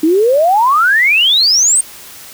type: exponential sweep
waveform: sine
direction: up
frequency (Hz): 302.4 to 8870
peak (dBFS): -7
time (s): 0.03-1.81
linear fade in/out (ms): 5
effects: white hiss -34 dBFS RMS until 2.33 s